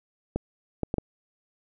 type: clicks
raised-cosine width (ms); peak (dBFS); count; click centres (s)
2; -13; 4; 0.36 / 0.833 / 0.941 / 0.983
effects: none